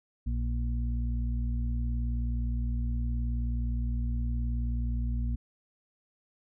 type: harmonic tone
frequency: 59.2 Hz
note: A#1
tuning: 27 cents sharp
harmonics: 1 / 2 / 4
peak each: -28 / -36 / -39 dBFS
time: 0.26-5.36 s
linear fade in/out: 10 ms
effects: none